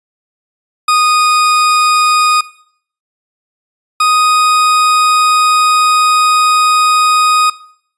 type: tone pair in turn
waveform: 40% pulse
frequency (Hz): 1238 / 1245.2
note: D#6 / D#6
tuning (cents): -9 / +1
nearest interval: unison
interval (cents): 10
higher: second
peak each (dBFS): -7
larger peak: neither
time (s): 0.88-2.41 / 4-7.5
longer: second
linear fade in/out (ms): 5
effects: noise-tail reverb RT60 0.6 s tail -19 dB re dry + resampled to 24000 Hz